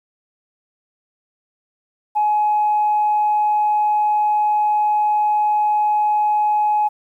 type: tone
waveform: sine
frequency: 843 Hz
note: G#5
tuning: 26 cents sharp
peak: -13 dBFS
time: 2.15-6.89 s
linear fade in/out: 20 ms
effects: tanh soft clip ceiling -10 dBFS + 9-bit